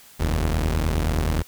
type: tone pair together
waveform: sawtooth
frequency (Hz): 43.65 / 77.78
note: F1 / D#2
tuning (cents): 0 / 0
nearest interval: minor seventh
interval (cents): 1000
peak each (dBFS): -19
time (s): 0.19-1.43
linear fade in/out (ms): 20
effects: white hiss -49 dBFS RMS until 1.47 s